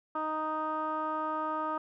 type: tone with low-pass filter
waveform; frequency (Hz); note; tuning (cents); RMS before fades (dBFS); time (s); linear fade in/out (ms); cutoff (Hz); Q
15% pulse; 311.1; D#4; 0; -33; 0.15-1.78; 5; 1200; 4.1
effects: none